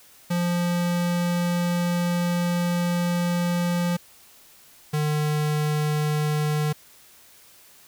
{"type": "tone pair in turn", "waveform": "square", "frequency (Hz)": [174.61, 150.93], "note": ["F3", "D3"], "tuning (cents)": [0, 48], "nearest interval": "minor third", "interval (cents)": 252, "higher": "first", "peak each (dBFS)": -22, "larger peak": "neither", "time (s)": [[0.3, 3.97], [4.93, 6.73]], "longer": "first", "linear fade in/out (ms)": 10, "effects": ["white hiss -52 dBFS RMS until 7.87 s"]}